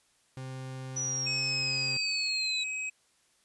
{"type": "tone with pitch glide", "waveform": "40% pulse", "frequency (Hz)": [130.81, 133.17], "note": ["C3", "C3"], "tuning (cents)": [0, 31], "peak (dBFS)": -37, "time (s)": [0.37, 1.97], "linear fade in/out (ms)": 2, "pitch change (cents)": 31, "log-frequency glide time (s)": [1.12, 1.63]}
{"type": "linear sweep", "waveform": "sine", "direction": "down", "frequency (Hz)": [5920, 3896], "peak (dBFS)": -30, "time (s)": [0.96, 2.64], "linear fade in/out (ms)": 10}
{"type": "tone", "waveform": "square", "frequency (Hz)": 2539, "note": "D#7", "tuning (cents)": 34, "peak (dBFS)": -33, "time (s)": [1.26, 2.9], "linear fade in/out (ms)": 10}
{"effects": ["white hiss -68 dBFS RMS until 3.44 s", "resampled to 24000 Hz"]}